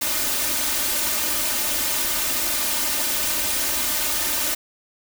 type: noise with comb filter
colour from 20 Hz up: white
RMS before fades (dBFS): -23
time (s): 0.01-4.55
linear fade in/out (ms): 10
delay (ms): 3.3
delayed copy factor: +0.85
effects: none